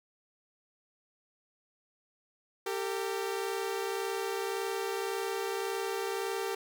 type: tone pair together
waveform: sawtooth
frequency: 392 / 453.8 Hz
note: G4 / A#4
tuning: 0 / -47 cents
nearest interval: minor third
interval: 253 cents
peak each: -30 / -32 dBFS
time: 2.66-6.55 s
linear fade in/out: 5 ms
effects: none